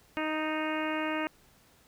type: harmonic tone with a mistuned harmonic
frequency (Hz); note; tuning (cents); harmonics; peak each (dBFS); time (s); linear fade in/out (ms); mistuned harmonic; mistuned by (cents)
311.1; D#4; 0; 1 / 2 / 3 / 4 / 5 / 6 / 7 / 8 / 9; -33 / -36 / -38 / -39 / -40 / -41 / -41 / -42 / -43; 0.17-1.27; 0; 6; -22
effects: pink hiss -62 dBFS RMS until 1.87 s